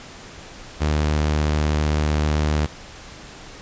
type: tone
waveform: sawtooth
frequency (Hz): 75.6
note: D#2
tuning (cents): -49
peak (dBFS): -14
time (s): 0.8-2.67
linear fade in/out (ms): 20
effects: pink hiss -40 dBFS RMS until 3.61 s + resampled to 16000 Hz